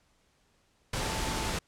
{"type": "tone in noise", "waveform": "sine", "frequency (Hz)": 880, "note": "A5", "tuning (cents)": 0, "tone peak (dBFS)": -40, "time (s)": [0.99, 1.54], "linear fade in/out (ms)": 5, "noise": "pink", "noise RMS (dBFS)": -32, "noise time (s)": [0.93, 1.59], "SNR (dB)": -11, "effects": ["pink hiss -69 dBFS RMS until 1.67 s", "low-pass 9000 Hz 12 dB/octave"]}